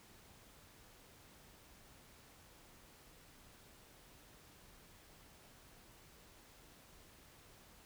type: silence
effects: pink hiss -62 dBFS RMS until 7.85 s